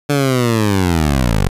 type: linear sweep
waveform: 15% pulse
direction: down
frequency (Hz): 146.83 to 43.23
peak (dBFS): -6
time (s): 0.09-1.49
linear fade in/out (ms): 10
effects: resampled to 32000 Hz